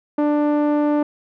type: tone with low-pass filter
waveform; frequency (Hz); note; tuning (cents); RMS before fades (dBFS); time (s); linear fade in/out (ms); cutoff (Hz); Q
sawtooth; 295.6; D4; +11; -18; 0.18-1.03; 5; 850; 0.86
effects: none